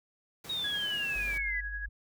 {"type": "high-pass noise", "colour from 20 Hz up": "pink", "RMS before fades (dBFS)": -47, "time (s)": [0.44, 1.38], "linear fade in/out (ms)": 5, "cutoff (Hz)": 100, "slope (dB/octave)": 12}
{"type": "exponential sweep", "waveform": "sine", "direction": "down", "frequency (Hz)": [3820, 1953], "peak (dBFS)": -31, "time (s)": [0.49, 1.61], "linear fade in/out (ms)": 10}
{"type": "tone with tremolo", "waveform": "sine", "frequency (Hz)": 1661.2, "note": "G#6", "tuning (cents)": 0, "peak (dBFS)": -34, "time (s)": [0.64, 1.86], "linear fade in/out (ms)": 5, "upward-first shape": "sine", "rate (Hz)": 11, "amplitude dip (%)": 50}
{"type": "tone", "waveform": "sine", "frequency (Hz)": 49.57, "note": "G1", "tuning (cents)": 20, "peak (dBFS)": -38, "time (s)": [1.15, 1.89], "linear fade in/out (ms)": 10}
{"effects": []}